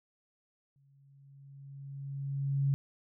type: tone with exponential growth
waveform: sine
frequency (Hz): 138.59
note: C#3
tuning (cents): 0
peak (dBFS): -24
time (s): 0.76-2.74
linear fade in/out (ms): 0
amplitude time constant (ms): 430
effects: none